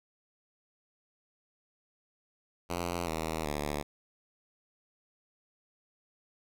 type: tone with pitch steps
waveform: 5% pulse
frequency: 86.7 / 79.96 / 73.75 Hz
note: F2 / D#2 / D2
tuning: -12 / +48 / +8 cents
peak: -21 dBFS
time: 2.69-3.83 s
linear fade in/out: 20 ms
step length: 380 ms
effects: none